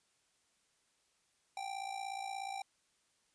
square tone with amplitude modulation, 784 Hz, G5, in tune, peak -37 dBFS, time 1.57-2.62 s, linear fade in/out 2 ms, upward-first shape sine, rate 56.8 Hz, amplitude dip 75%, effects white hiss -75 dBFS RMS until 3.34 s + resampled to 22050 Hz

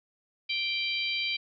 harmonic tone, 784 Hz, G5, in tune, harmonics 3 / 4 / 5 / 6, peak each -31 / -33 / -35 / -37 dBFS, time 0.49-1.37 s, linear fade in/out 10 ms, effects none

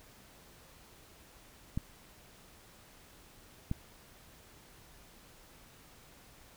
clicks, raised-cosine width 5 ms, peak -20 dBFS, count 2, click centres 1.775 / 3.714 s, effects pink hiss -58 dBFS RMS until 6.56 s

